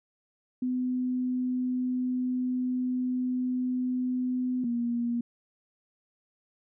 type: tone pair in turn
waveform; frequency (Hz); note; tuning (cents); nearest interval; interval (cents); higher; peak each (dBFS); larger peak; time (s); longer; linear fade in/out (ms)
sine; 252.2 / 237.6; B3 / A#3; +36 / +33; minor second; 103; first; -26; neither; 0.62-4.64 / 4.64-5.21; first; 5
effects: none